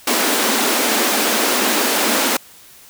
pink high-pass noise, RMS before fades -17 dBFS, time 0.07-2.37 s, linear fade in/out 5 ms, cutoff 210 Hz, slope 96 dB/octave, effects white hiss -44 dBFS RMS until 2.89 s

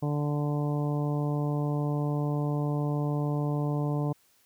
harmonic tone, 146.83 Hz, D3, in tune, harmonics 1 / 2 / 3 / 4 / 5 / 6 / 7, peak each -27 / -33 / -37 / -39 / -41 / -43 / -44 dBFS, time 0.02-4.13 s, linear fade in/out 10 ms, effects white hiss -65 dBFS RMS until 4.45 s

